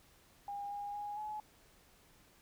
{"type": "tone with pitch steps", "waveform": "sine", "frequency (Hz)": [809, 815, 825, 850], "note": ["G#5", "G#5", "G#5", "G#5"], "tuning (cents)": [-46, -33, -12, 40], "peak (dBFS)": -39, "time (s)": [0.48, 1.4], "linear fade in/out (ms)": 2, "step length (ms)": 230, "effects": ["pink hiss -65 dBFS RMS until 2.41 s"]}